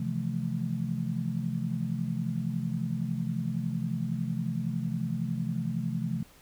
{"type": "chord", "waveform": "sine", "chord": "F major seventh", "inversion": "second", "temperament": "just", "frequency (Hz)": [130.96, 163.7, 174.61, 218.3], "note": ["C3", "E3", "F3", "A3"], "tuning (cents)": [2, -12, 0, -13], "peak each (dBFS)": -34, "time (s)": [0, 6.23], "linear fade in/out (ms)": 5, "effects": ["pink hiss -57 dBFS RMS until 6.41 s"]}